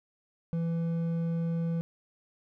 triangle tone with hard clipping, 166.7 Hz, E3, 20 cents sharp, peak -29 dBFS, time 0.53-1.81 s, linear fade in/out 0 ms, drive 9 dB, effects none

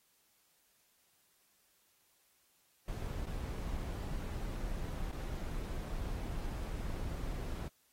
brown noise with dropouts, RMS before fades -39 dBFS, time 2.88-7.68 s, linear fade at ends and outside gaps 2 ms, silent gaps 3.257-3.269 / 5.115-5.126 s, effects white hiss -72 dBFS RMS until 7.92 s + AAC 48 kbps

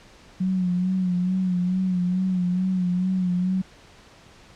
sine tone with vibrato, 182.8 Hz, F#3, 21 cents flat, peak -20 dBFS, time 0.4-3.62 s, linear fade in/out 10 ms, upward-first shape sine, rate 2.3 Hz, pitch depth 49 cents each way, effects pink hiss -50 dBFS RMS until 4.55 s + low-pass 6000 Hz 12 dB/octave

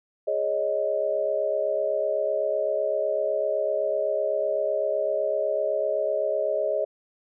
sine chord, Ab suspended fourth, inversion none, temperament equal, 415.3 / 554.4 / 622.3 Hz, Ab4 / Db5 / Eb5, 0 / 0 / 0 cents, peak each -30 / -27 / -25 dBFS, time 0.27-6.85 s, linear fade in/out 10 ms, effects none

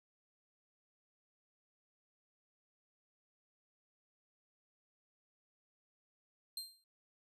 sawtooth tone with exponential decay, 4173 Hz, C8, 5 cents flat, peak -35 dBFS, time 6.57-6.84 s, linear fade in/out 2 ms, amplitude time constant 57 ms, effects noise-tail reverb RT60 0.3 s tail -26 dB re dry + resampled to 32000 Hz

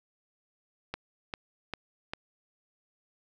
click train, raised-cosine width 0.3 ms, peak -18 dBFS, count 4, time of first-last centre 0.94-2.135 s, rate 2.51 Hz, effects none

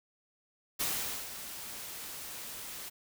white noise with ADSR envelope, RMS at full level -32 dBFS, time 0.79-2.9 s, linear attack 16 ms, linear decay 460 ms, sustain -11 dB, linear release 19 ms, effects none

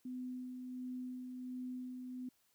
sine tone with tremolo, 252.5 Hz, B3, 39 cents sharp, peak -40 dBFS, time 0.05-2.29 s, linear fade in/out 5 ms, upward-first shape sine, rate 1.4 Hz, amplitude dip 35%, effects white hiss -75 dBFS RMS until 2.54 s

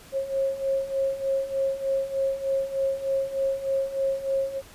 sine beating tone pair, 539 / 542.3 Hz, C#5 / C#5, -49 / -38 cents, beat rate 3.3 Hz, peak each -29 / -25 dBFS, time 0.12-4.62 s, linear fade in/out 50 ms, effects pink hiss -49 dBFS RMS until 4.74 s + resampled to 32000 Hz

